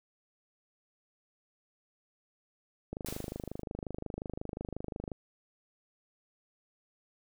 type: click train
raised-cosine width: 2 ms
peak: -24 dBFS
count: 57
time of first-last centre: 2.93-5.117 s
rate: 25.6 Hz
type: noise with exponential decay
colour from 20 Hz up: white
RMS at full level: -40 dBFS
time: 3.06-3.62 s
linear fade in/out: 1 ms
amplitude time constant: 120 ms
effects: none